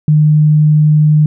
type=tone; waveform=sine; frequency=152 Hz; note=D#3; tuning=40 cents flat; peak=-5 dBFS; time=0.08-1.26 s; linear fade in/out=2 ms; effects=none